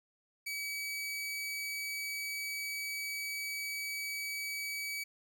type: tone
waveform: sawtooth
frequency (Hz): 2281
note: C#7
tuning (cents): +49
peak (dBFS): -33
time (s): 0.46-5.04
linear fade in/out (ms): 10
effects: 12-bit